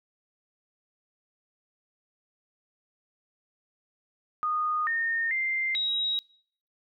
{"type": "tone with pitch steps", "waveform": "sine", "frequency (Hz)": [1232, 1832, 2092, 3824], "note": ["D#6", "A#6", "C7", "A#7"], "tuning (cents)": [-17, -31, -1, 43], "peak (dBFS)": -25, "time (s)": [4.43, 6.19], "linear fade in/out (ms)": 0, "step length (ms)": 440, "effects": ["noise-tail reverb RT60 0.6 s tail -25 dB re dry"]}